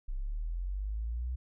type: linear sweep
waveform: sine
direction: up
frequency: 30.75 to 63.6 Hz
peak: -32 dBFS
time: 0.08-1.36 s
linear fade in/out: 10 ms
effects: none